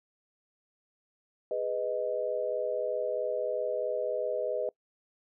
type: chord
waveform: sine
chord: G# minor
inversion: none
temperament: just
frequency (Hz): 415.3 / 498.4 / 623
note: G#4 / B4 / D#5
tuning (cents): 0 / +16 / +2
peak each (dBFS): -36 / -32 / -32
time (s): 1.51-4.69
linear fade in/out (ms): 2
effects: noise-tail reverb RT60 0.1 s tail -24 dB re dry